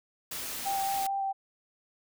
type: noise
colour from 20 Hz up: white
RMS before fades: -37 dBFS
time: 0.31-1.07 s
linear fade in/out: 5 ms
type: tone with vibrato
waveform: sine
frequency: 784 Hz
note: G5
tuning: in tune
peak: -28 dBFS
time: 0.65-1.33 s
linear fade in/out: 20 ms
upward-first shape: square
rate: 4.5 Hz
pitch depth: 10 cents each way
effects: none